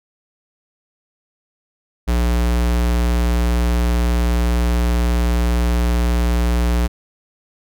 square tone, 59.5 Hz, A#1, 36 cents sharp, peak -15 dBFS, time 2.07-6.88 s, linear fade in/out 20 ms, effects none

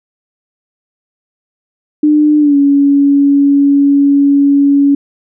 sine tone with pitch glide, 300.2 to 281.7 Hz, D4 to C#4, +38 to +28 cents, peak -5 dBFS, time 2.03-4.95 s, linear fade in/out 5 ms, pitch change -110 cents, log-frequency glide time 2.39-2.56 s, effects none

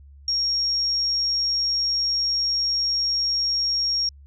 sine tone, 5570 Hz, F8, 5 cents flat, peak -20 dBFS, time 0.28-4.09 s, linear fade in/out 2 ms, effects added 70 Hz sine -44 dBFS peak until 4.26 s

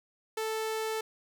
sawtooth tone, 440 Hz, A4, in tune, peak -27 dBFS, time 0.37-1.01 s, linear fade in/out 5 ms, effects none

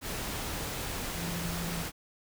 sine tone in noise, 170.1 Hz, F3, 45 cents flat, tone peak -35 dBFS, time 1.15-1.86 s, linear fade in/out 50 ms, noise pink, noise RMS -36 dBFS, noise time 0.01-1.92 s, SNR -2 dB, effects none

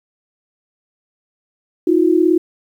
sine tone pair together, 320.8 / 358.9 Hz, E4 / F4, -47 / +47 cents, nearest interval major second, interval 194 cents, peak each -13 / -13 dBFS, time 1.87-2.38 s, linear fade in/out 5 ms, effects 8-bit

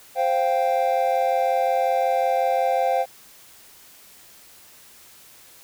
triangle chord, C suspended fourth, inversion none, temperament equal, 523.3 / 698.5 / 784 Hz, C5 / F5 / G5, 0 / 0 / 0 cents, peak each -21 dBFS, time 0.15-3.06 s, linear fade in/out 50 ms, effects white hiss -49 dBFS RMS until 5.63 s

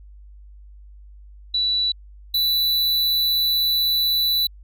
sine / square tone pair in turn, 3948 / 3968 Hz, B7 / B7, -1 / +7 cents, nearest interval unison, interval 8 cents, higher second, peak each -18 / -18 dBFS, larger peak neither, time 1.54-1.92 / 2.34-4.47 s, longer second, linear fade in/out 5 ms, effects added 50 Hz sine -41 dBFS peak until 4.63 s

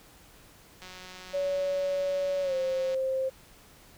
click train, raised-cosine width 0.2 ms, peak -28 dBFS, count 392, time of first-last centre 0.82-2.945 s, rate 184 Hz
sine tone with pitch glide, 565 to 527.2 Hz, C#5 to C5, +33 to +13 cents, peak -26 dBFS, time 1.33-3.3 s, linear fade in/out 20 ms, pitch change -120 cents, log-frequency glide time 2.42-2.54 s
effects pink hiss -55 dBFS RMS until 3.97 s

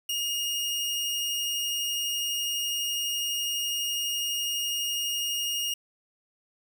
sawtooth tone, 2852 Hz, F7, 36 cents sharp, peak -24 dBFS, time 0.09-5.74 s, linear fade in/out 5 ms, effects 10-bit

